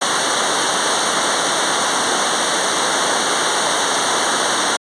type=noise with comb filter; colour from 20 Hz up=pink; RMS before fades=-17 dBFS; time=0.01-4.77 s; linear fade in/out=10 ms; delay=0.4 ms; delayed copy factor=-0.95; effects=high-pass 200 Hz 12 dB/octave + resampled to 22050 Hz